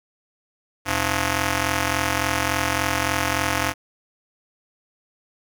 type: ring-modulated tone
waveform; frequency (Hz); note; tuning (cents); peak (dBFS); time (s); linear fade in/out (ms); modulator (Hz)
5% pulse; 197.1; G3; +10; -6; 0.85-3.74; 50; 471
effects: none